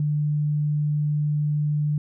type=tone; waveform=sine; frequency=148.9 Hz; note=D3; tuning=24 cents sharp; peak=-20 dBFS; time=0-1.98 s; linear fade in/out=2 ms; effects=none